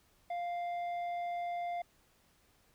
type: tone with tanh clipping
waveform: triangle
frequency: 698.5 Hz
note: F5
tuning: in tune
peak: -36 dBFS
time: 0.3-1.82 s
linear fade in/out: 5 ms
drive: 11 dB
effects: pink hiss -69 dBFS RMS until 2.74 s